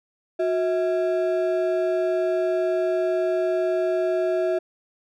triangle ring-modulated tone, 505 Hz, B4, 39 cents sharp, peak -15 dBFS, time 0.39-4.59 s, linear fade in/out 10 ms, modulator 141 Hz, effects none

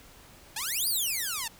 5% pulse exponential two-way sweep, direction up then down, 795 to 4939 to 866 Hz, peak -19 dBFS, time 0.56-1.48 s, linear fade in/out 5 ms, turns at 0.88 s, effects pink hiss -53 dBFS RMS until 1.59 s

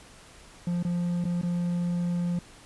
triangle tone with dropouts, 174.61 Hz, F3, in tune, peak -23 dBFS, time 0.67-2.39 s, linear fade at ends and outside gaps 2 ms, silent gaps 0.827-0.849 / 1.242-1.252 / 1.414-1.432 s, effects pink hiss -51 dBFS RMS until 2.65 s + resampled to 24000 Hz

